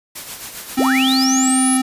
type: noise with tremolo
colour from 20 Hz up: white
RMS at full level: -29 dBFS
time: 0.15-1.25 s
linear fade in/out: 10 ms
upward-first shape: sine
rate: 7.5 Hz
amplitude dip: 50%
type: tone with pitch glide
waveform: square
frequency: 262.9 to 260 Hz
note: C4 to C4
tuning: +8 to -11 cents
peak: -15 dBFS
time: 0.77-1.82 s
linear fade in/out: 10 ms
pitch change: -19 cents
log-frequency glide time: 1.33-1.49 s
type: linear sweep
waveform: sine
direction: up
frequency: 260 to 11030 Hz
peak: -17 dBFS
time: 0.79-1.77 s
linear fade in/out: 0 ms
effects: resampled to 32000 Hz